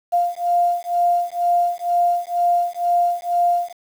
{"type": "beating tone pair", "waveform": "sine", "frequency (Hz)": [698.5, 700.6], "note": ["F5", "F5"], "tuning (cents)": [0, 5], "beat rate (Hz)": 2.1, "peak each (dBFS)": -19, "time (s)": [0.12, 3.73], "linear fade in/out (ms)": 20, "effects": ["7-bit"]}